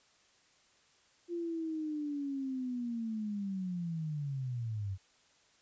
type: linear sweep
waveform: sine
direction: down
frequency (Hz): 348.1 to 92.5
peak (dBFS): -34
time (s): 1.28-4.98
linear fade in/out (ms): 50
effects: white hiss -67 dBFS RMS until 5.61 s + resampled to 16000 Hz